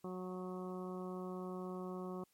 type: harmonic tone with a mistuned harmonic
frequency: 183.7 Hz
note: F#3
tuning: 12 cents flat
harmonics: 1 / 2 / 3 / 4 / 5 / 6 / 7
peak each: -44 / -45 / -52 / -54 / -58 / -52 / -59 dBFS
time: 0.04-2.24 s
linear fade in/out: 5 ms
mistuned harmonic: 7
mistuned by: -17 cents
effects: white hiss -75 dBFS RMS until 2.33 s + MP3 64 kbps